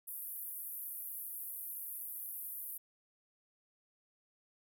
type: band-pass noise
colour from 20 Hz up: white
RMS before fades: -44 dBFS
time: 0.07-2.78 s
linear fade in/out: 10 ms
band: 11000 to 15000 Hz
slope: 48 dB/octave
effects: none

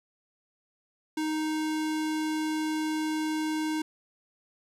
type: tone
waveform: square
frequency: 311.1 Hz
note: D#4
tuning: in tune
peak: -28 dBFS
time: 1.17-3.82 s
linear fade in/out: 5 ms
effects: low-pass 11000 Hz 12 dB/octave + 10-bit

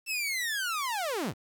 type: linear sweep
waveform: sawtooth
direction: down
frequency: 2678 to 67.1 Hz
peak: -26 dBFS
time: 0.06-1.34 s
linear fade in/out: 50 ms
effects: 9-bit

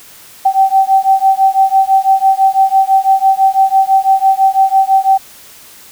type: beating tone pair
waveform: sine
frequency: 770 / 776 Hz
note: G5 / G5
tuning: -31 / -18 cents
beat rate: 6 Hz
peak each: -10 dBFS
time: 0.45-5.18 s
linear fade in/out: 10 ms
effects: white hiss -38 dBFS RMS until 5.91 s

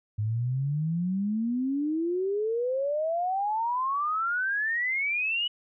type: exponential sweep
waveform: sine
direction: up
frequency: 103.3 to 2960 Hz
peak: -25 dBFS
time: 0.18-5.48 s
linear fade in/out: 10 ms
effects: none

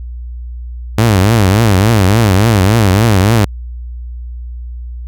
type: tone with vibrato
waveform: sawtooth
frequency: 103.83 Hz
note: G#2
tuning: in tune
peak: -3 dBFS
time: 0.98-3.45 s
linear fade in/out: 5 ms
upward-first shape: triangle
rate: 3.5 Hz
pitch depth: 250 cents each way
effects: added 60 Hz sine -22 dBFS peak until 5.07 s

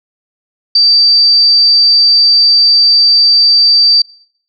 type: tone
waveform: sine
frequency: 4652 Hz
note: D8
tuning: 17 cents flat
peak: -4 dBFS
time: 0.75-4.02 s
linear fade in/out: 5 ms
effects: noise-tail reverb RT60 0.7 s tail -25 dB re dry

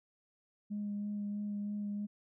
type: tone with vibrato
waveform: sine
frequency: 205.9 Hz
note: G#3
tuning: 15 cents flat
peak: -34 dBFS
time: 0.7-2.07 s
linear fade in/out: 20 ms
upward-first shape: sine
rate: 3.1 Hz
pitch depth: 13 cents each way
effects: tanh soft clip ceiling -31 dBFS

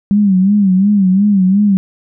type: tone with vibrato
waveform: sine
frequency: 196 Hz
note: G3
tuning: in tune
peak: -7 dBFS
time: 0.11-1.77 s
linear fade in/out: 0 ms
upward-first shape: sine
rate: 2.8 Hz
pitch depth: 110 cents each way
effects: none

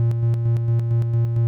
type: tone with tremolo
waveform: triangle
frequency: 116.54 Hz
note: A#2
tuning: in tune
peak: -13 dBFS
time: 0-1.47 s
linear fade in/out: 0 ms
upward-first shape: square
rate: 4.4 Hz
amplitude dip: 40%
effects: none

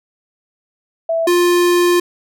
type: tone pair in turn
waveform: sine / square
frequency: 659.3 / 351.4 Hz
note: E5 / F4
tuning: 0 / +11 cents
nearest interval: major seventh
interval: 1089 cents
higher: first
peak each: -14 / -11 dBFS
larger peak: second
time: 1.09-1.27 / 1.27-2 s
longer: second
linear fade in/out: 5 ms
effects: none

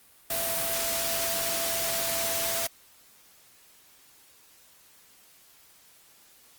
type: tone in noise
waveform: sine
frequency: 670 Hz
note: E5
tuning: 28 cents sharp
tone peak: -34 dBFS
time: 0.3-2.67 s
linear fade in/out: 5 ms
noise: white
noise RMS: -29 dBFS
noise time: 0.3-2.67 s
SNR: -8 dB
effects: white hiss -57 dBFS RMS until 6.58 s + Opus 32 kbps

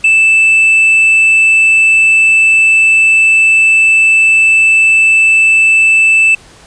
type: tone with tanh clipping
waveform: sine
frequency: 2640 Hz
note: E7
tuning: 2 cents sharp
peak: -5 dBFS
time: 0.04-6.35 s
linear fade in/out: 5 ms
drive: 2 dB
effects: pink hiss -39 dBFS RMS until 6.66 s + resampled to 22050 Hz

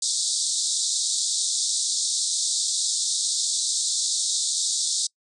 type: band-pass noise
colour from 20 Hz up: white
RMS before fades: -25 dBFS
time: 0.02-5.07 s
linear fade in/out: 5 ms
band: 3600 to 8900 Hz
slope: 96 dB/octave
effects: noise-tail reverb RT60 0.1 s tail -26 dB re dry

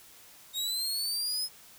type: linear sweep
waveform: sawtooth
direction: up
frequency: 3729 to 5160 Hz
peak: -27 dBFS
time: 0.53-1.49 s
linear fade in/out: 50 ms
effects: white hiss -54 dBFS RMS until 1.78 s

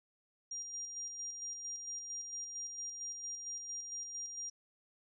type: tone with tremolo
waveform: sine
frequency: 5700 Hz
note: F8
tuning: 34 cents sharp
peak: -39 dBFS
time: 0.51-4.5 s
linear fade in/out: 5 ms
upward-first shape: square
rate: 4.4 Hz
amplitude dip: 40%
effects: none

